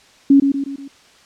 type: tone with echo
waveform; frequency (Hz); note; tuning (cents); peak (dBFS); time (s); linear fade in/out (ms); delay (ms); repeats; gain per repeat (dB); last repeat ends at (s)
sine; 277.2; C#4; 0; -6; 0.3-0.4; 5; 120; 4; -6; 0.88
effects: white hiss -49 dBFS RMS until 1.25 s + low-pass 6000 Hz 12 dB/octave